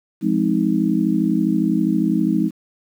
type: chord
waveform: sine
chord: F minor seventh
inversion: none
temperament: just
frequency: 174.61 / 209.5 / 261.9 / 314.3 Hz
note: F3 / Ab3 / C4 / Eb4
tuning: 0 / +15 / +2 / +18 cents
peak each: -22 / -20 / -22 / -20 dBFS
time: 0.21-2.51 s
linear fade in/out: 50 ms
effects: 8-bit